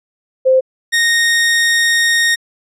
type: tone pair in turn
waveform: sine / sawtooth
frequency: 521 / 1856.6 Hz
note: C5 / A#6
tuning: -7 / -7 cents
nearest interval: octave + minor seventh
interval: 2200 cents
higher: second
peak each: -7 dBFS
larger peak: neither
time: 0.45-0.61 / 0.92-2.36 s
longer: second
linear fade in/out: 20 ms
effects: low-pass 10000 Hz 12 dB/octave